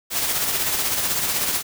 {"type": "noise with tremolo", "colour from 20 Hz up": "white", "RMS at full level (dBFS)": -21, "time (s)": [0.1, 1.63], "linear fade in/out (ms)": 50, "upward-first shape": "sine", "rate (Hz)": 16, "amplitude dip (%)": 40, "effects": []}